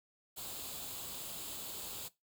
white noise with comb filter, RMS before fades -44 dBFS, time 0.36-2.09 s, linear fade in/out 20 ms, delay 0.26 ms, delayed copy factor +0.6, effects noise-tail reverb RT60 0.2 s tail -19 dB re dry

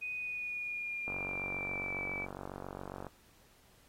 sine tone with pitch glide, 2489 to 2309 Hz, D#7 to D7, 0 to -30 cents, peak -36 dBFS, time 0.01-2.26 s, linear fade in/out 20 ms, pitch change -130 cents, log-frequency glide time 0.15-2.05 s
click train, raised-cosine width 1 ms, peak -28 dBFS, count 95, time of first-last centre 1.08-3.067 s, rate 47.3 Hz
effects pink hiss -65 dBFS RMS until 3.88 s + AAC 48 kbps

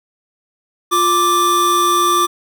square tone pair together, 351.1 / 1174.7 Hz, F4 / D6, +9 / 0 cents, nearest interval octave + major sixth, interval 2091 cents, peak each -20 / -13 dBFS, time 0.91-2.27 s, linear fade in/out 20 ms, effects none

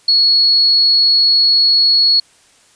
sine tone, 4354 Hz, C#8, 32 cents flat, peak -8 dBFS, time 0.08-2.2 s, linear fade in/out 5 ms, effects white hiss -50 dBFS RMS until 2.75 s + resampled to 22050 Hz

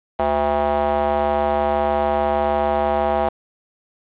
square tone with band-pass filter, 73.2 Hz, D2, 5 cents flat, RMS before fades -19 dBFS, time 0.19-3.29 s, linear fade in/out 5 ms, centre 740 Hz, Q 3.6, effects resampled to 8000 Hz + 7-bit

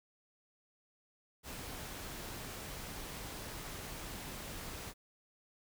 pink noise, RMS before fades -45 dBFS, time 1.43-4.94 s, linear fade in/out 50 ms, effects none

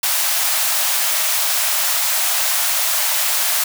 white high-pass noise, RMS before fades -18 dBFS, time 0.03-3.64 s, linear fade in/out 5 ms, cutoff 580 Hz, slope 96 dB/octave, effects none

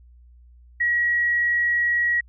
sine tone, 1911 Hz, A#6, 43 cents sharp, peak -18 dBFS, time 0.8-2.21 s, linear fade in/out 10 ms, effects added 60 Hz sine -47 dBFS peak until 2.28 s

